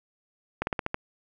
slowing click train, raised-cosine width 0.5 ms, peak -12 dBFS, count 6, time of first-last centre 0.62-0.944 s, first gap 51 ms, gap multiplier 1.12, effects none

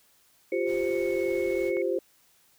sine tone with pitch glide, 2217 to 2197 Hz, C#7 to C#7, 0 to -16 cents, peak -37 dBFS, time 0.52-1.82 s, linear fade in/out 2 ms, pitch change -16 cents, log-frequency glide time 0.85-1.24 s
sine chord, F suspended second, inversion none, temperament equal, 349.2 / 392 / 523.3 Hz, F4 / G4 / C5, 0 / 0 / 0 cents, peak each -29 dBFS, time 0.52-1.99 s, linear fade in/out 5 ms
pink noise, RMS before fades -48 dBFS, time 0.65-1.73 s, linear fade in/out 50 ms
click, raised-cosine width 0.5 ms, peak -29 dBFS, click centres 1.769 s
effects white hiss -63 dBFS RMS until 2.58 s

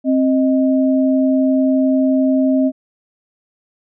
sine tone pair together, 264.1 / 624.5 Hz, C4 / D#5, +16 / +6 cents, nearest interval octave + minor third, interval 1490 cents, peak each -12 / -19 dBFS, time 0.04-2.72 s, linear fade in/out 50 ms, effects none

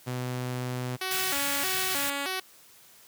sawtooth tone, 125.5 Hz, B2, 28 cents sharp, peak -26 dBFS, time 0.06-0.97 s, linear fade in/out 20 ms
5% pulse tone with vibrato, 325.1 Hz, E4, 24 cents flat, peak -18 dBFS, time 1.01-2.4 s, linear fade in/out 5 ms, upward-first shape square, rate 1.6 Hz, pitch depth 250 cents each way
white band-stop noise, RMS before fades -31 dBFS, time 1.11-2.1 s, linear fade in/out 2 ms, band 200 to 1300 Hz, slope 96 dB/octave
effects white hiss -55 dBFS RMS until 3.07 s + high-pass 80 Hz 12 dB/octave

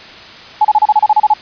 sine tone bursts, 850 Hz, G#5, 40 cents sharp, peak -5 dBFS, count 11, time 0.61-1.338 s, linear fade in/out 5 ms, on 38 ms, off 31 ms, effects white hiss -34 dBFS RMS until 1.41 s + resampled to 11025 Hz

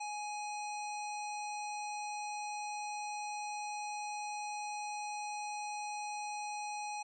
harmonic tone with a mistuned harmonic, 835 Hz, G#5, 9 cents sharp, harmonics 1 / 3 / 5 / 7 / 9 / 10, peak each -39 / -46 / -52 / -51 / -55 / -58 dBFS, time 0-7.03 s, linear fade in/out 10 ms, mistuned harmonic 9, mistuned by -15 cents, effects none

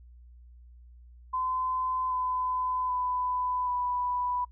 sine tone with pitch steps, 1023 / 1011.2 / 999.6 / 988.2 Hz, C6 / B5 / B5 / B5, -39 / +41 / +21 / +1 cents, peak -27 dBFS, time 1.33-4.45 s, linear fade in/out 10 ms, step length 780 ms, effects noise-tail reverb RT60 0.1 s tail -25 dB re dry + added 60 Hz sine -49 dBFS peak until 4.51 s

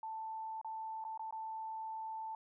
sine tone with dropouts, 884 Hz, A5, 8 cents sharp, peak -40 dBFS, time 0.03-2.35 s, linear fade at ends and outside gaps 2 ms, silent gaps 0.614-0.646 / 1.041-1.049 / 1.176-1.194 / 1.309-1.325 s, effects none

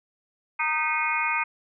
harmonic tone with a mistuned harmonic, 309 Hz, D#4, 12 cents flat, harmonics 3 / 4 / 5 / 6 / 7 / 8, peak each -29 / -30 / -33 / -38 / -28 / -28 dBFS, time 0.59-1.44 s, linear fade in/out 10 ms, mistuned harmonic 6, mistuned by +87 cents, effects none

